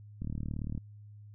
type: click train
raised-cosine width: 5 ms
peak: -24 dBFS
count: 22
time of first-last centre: 0.22-0.777 s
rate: 37.7 Hz
effects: added 104 Hz sine -48 dBFS peak until 1.34 s